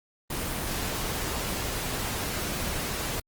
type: noise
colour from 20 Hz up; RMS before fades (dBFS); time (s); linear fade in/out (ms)
pink; -31; 0.3-3.2; 5
effects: Opus 24 kbps